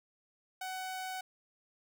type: tone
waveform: sawtooth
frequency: 749 Hz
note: F#5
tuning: 21 cents sharp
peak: -34 dBFS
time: 0.61-1.21 s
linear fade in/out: 5 ms
effects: none